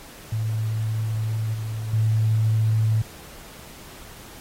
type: tone with level steps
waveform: sine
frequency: 110 Hz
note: A2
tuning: in tune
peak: -22 / -26 / -17 dBFS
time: 0.32-3.02 s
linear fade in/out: 5 ms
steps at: 1.54 / 1.93 s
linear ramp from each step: 5 ms
effects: pink hiss -44 dBFS RMS until 4.4 s + AAC 48 kbps